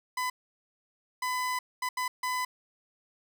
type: tone bursts at uneven times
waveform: 30% pulse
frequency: 1005 Hz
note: B5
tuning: 30 cents sharp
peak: -26 dBFS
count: 5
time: 0.17-0.3 / 1.22-1.59 / 1.82-1.89 / 1.97-2.08 / 2.23-2.45 s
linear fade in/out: 5 ms
effects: none